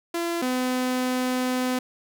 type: tone pair in turn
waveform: sawtooth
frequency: 340 / 253.5 Hz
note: F4 / B3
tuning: -46 / +45 cents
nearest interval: perfect fourth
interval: 509 cents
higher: first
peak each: -21 / -19 dBFS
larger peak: second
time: 0.14-0.42 / 0.42-1.79 s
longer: second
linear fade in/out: 5 ms
effects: none